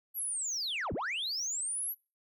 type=linear two-way sweep; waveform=sine; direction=down then up; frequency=12000 to 36.89 to 12000 Hz; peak=-30 dBFS; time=0.14-1.95 s; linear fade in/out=50 ms; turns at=0.93 s; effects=noise-tail reverb RT60 0.3 s tail -26 dB re dry + tanh soft clip ceiling -31 dBFS